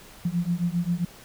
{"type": "beating tone pair", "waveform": "sine", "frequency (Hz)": [170, 177.5], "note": ["F3", "F3"], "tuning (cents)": [-46, 28], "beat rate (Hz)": 7.5, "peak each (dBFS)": -26, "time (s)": [0.25, 1.05], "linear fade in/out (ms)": 5, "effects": ["pink hiss -48 dBFS RMS until 1.24 s"]}